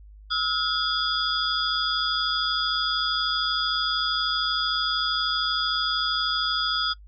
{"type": "tone cluster", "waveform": "sine", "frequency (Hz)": [1290, 1423, 3303, 3463, 4902], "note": ["E6", "F6", "G#7", "A7", "D#8"], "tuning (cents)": [-38, 32, -10, -28, -27], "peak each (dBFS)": -29, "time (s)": [0.3, 6.94], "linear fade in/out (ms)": 20, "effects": ["noise-tail reverb RT60 0.1 s tail -23 dB re dry", "added 51 Hz sine -44 dBFS peak until 7.07 s"]}